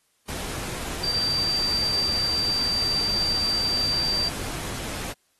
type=tone in noise; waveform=sine; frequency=4678 Hz; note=D8; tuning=8 cents flat; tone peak=-22 dBFS; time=1.03-4.29 s; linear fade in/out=10 ms; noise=pink; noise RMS=-33 dBFS; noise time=0.28-5.13 s; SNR=+8 dB; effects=white hiss -68 dBFS RMS until 5.39 s + AAC 32 kbps